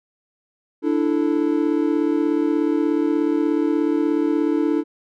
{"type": "chord", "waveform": "triangle", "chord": "D suspended second", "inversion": "none", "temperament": "just", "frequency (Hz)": [293.7, 330.4, 440.5], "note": ["D4", "E4", "A4"], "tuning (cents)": [0, 4, 2], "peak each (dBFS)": [-18, -19, -23], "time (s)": [0.82, 4.84], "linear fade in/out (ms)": 50, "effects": []}